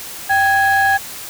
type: tone pair together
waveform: sine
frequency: 784 / 1661.2 Hz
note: G5 / G#6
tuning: 0 / 0 cents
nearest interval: octave + minor second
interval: 1300 cents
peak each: -12 dBFS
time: 0.29-0.98 s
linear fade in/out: 20 ms
effects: tanh soft clip ceiling -8 dBFS + white hiss -31 dBFS RMS until 1.29 s